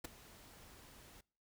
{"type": "noise with ADSR envelope", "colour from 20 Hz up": "pink", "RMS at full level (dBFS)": -41, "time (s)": [0.04, 1.21], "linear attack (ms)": 10, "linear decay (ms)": 10, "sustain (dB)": -18, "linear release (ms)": 7, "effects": ["noise-tail reverb RT60 0.5 s tail -25 dB re dry"]}